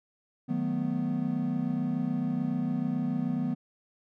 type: chord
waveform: triangle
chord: B dominant seventh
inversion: first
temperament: equal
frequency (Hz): 155.56 / 185 / 220 / 246.9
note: D#3 / F#3 / A3 / B3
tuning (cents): 0 / 0 / 0 / 0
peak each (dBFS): -32 / -32 / -33 / -28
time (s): 0.48-3.55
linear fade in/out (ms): 20
effects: none